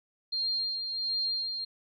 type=tone with tremolo; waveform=sine; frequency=4202 Hz; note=C8; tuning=7 cents sharp; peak=-27 dBFS; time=0.32-1.65 s; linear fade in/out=10 ms; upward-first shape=sine; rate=1.4 Hz; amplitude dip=45%; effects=none